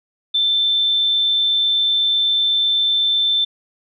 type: tone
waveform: sine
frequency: 3546 Hz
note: A7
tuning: 13 cents sharp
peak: -14 dBFS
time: 0.34-3.45 s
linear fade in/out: 10 ms
effects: none